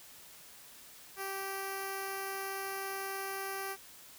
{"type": "tone with notch filter", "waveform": "5% pulse", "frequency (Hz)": 389.1, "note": "G4", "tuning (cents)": -13, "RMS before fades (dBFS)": -39, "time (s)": [1.16, 3.77], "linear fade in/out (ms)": 50, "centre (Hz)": 3600, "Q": 0.64, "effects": ["white hiss -54 dBFS RMS until 4.18 s"]}